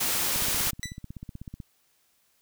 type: noise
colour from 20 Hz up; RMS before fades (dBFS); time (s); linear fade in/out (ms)
white; -27; 0-0.71; 10
type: click train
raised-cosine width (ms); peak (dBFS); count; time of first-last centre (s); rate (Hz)
5; -26; 21; 0.36-1.602; 16.1
type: tone with exponential decay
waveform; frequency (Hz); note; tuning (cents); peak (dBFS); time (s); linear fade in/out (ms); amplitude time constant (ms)
15% pulse; 1975.5; B6; 0; -23; 0.83-1.01; 0; 37
effects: white hiss -68 dBFS RMS until 2.41 s